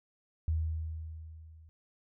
sine tone with level ramp, 79.8 Hz, D#2, 44 cents sharp, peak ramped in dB -26 to -53 dBFS, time 0.48-1.69 s, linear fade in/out 0 ms, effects none

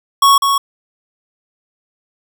square tone with echo, 1108.7 Hz, C#6, in tune, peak -7 dBFS, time 0.22-0.38 s, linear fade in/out 5 ms, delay 200 ms, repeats 1, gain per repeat -5 dB, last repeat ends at 0.58 s, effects none

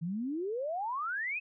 sine exponential sweep, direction up, 156.8 to 2621 Hz, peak -32 dBFS, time 0.01-1.4 s, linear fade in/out 20 ms, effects none

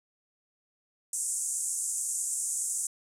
white band-pass noise, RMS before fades -32 dBFS, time 1.13-2.87 s, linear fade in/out 2 ms, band 6900 to 9500 Hz, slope 48 dB/octave, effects none

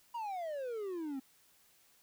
triangle exponential sweep, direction down, 970 to 258.6 Hz, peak -35 dBFS, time 0.14-1.2 s, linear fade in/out 10 ms, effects white hiss -67 dBFS RMS until 2.02 s

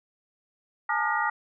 sine tone cluster, 842 / 902 / 1207 / 1425 / 1905 Hz, G#5 / A5 / D6 / F6 / A#6, +24 / +43 / +47 / +34 / +37 cents, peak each -30 dBFS, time 0.89-1.3 s, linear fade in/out 5 ms, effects none

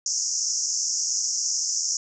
pink band-pass noise, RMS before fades -26 dBFS, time 0.06-1.97 s, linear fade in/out 2 ms, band 5300 to 7000 Hz, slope 96 dB/octave, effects none

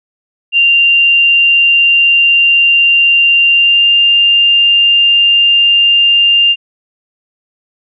sine tone with pitch glide, 2782 to 2798 Hz, F7 to F7, -7 to +3 cents, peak -5 dBFS, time 0.52-6.56 s, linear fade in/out 50 ms, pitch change +10 cents, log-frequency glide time 3.52-3.84 s, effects none

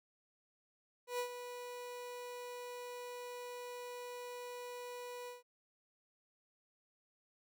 30% pulse tone with ADSR envelope, 490.1 Hz, B4, 13 cents flat, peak -32 dBFS, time 1.07-5.43 s, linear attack 120 ms, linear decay 90 ms, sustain -10 dB, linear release 150 ms, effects none

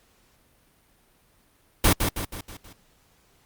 pink noise with echo, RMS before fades -17 dBFS, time 1.84-1.93 s, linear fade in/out 5 ms, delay 160 ms, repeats 5, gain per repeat -6 dB, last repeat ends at 2.73 s, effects pink hiss -62 dBFS RMS until 3.45 s + Opus 48 kbps

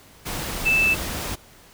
sine tone in noise, 2637 Hz, E7, in tune, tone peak -16 dBFS, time 0.65-0.95 s, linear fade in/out 20 ms, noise pink, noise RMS -29 dBFS, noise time 0.25-1.36 s, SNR +10 dB, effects pink hiss -50 dBFS RMS until 1.73 s

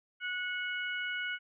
harmonic tone, 733 Hz, F#5, 16 cents flat, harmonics 2 / 3 / 4, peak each -35 / -39 / -41 dBFS, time 0.2-1.39 s, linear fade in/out 50 ms, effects none

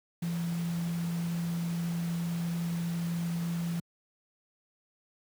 sine tone in noise, 169.9 Hz, F3, 47 cents flat, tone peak -29 dBFS, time 0.22-3.8 s, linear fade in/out 5 ms, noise pink, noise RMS -45 dBFS, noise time 0.22-3.8 s, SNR +13 dB, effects high-pass 100 Hz 12 dB/octave

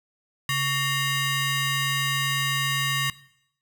20% pulse ring-modulated tone, 987.8 Hz, B5, in tune, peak -15 dBFS, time 0.49-3.1 s, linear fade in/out 2 ms, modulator 850 Hz, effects noise-tail reverb RT60 0.7 s tail -18 dB re dry

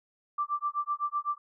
sine tone with tremolo, 1174.7 Hz, D6, in tune, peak -25 dBFS, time 0.38-1.38 s, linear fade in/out 5 ms, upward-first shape sine, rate 7.9 Hz, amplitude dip 100%, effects none

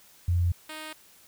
sine / 5% pulse tone pair in turn, 87.31 / 311.1 Hz, F2 / D#4, 0 / 0 cents, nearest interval octave + minor seventh, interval 2200 cents, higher second, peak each -21 / -26 dBFS, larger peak first, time 0.28-0.52 / 0.69-0.93 s, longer neither, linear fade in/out 5 ms, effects white hiss -56 dBFS RMS until 1.27 s

